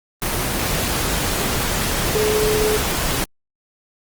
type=tone in noise; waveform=sine; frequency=427.4 Hz; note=G#4; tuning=50 cents sharp; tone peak=-17 dBFS; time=2.15-2.77 s; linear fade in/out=0 ms; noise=pink; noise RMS=-21 dBFS; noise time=0.22-3.24 s; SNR=+1 dB; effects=Opus 24 kbps